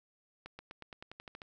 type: accelerating click train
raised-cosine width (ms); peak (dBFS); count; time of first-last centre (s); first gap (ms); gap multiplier
0.3; -30; 11; 0.46-1.418; 130; 0.93
effects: none